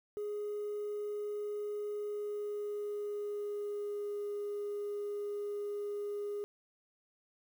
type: tone with pitch glide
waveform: sine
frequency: 415.8 to 410.8 Hz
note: G#4 to G#4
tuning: +2 to -19 cents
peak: -34 dBFS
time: 0.17-6.44 s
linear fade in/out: 0 ms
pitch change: -21 cents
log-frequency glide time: 2.05-4.27 s
effects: tanh soft clip ceiling -32 dBFS + 10-bit